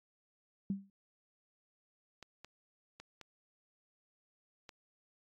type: tone with exponential decay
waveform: sine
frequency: 196.3 Hz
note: G3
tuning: 3 cents sharp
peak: -29 dBFS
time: 0.7-0.9 s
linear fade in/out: 2 ms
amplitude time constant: 43 ms
type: clicks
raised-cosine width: 0.2 ms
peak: -32 dBFS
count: 5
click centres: 2.227 / 2.446 / 3 / 3.213 / 4.692 s
effects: AAC 64 kbps